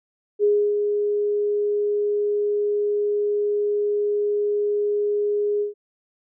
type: tone with ADSR envelope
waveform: sine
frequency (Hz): 413.6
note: G#4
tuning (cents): -7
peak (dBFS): -14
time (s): 0.39-5.74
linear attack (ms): 47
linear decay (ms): 300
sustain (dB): -5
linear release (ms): 130
effects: none